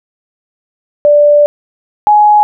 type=tone pair in turn; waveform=sine; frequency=587.3 / 838.5 Hz; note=D5 / G#5; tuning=0 / +16 cents; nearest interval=tritone; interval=616 cents; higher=second; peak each=-3 dBFS; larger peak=neither; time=1.05-1.46 / 2.07-2.43 s; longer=first; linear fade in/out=0 ms; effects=none